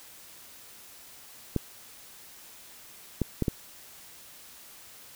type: clicks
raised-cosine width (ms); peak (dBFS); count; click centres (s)
3; -12; 4; 1.563 / 3.217 / 3.423 / 3.482
effects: white hiss -50 dBFS RMS until 5.15 s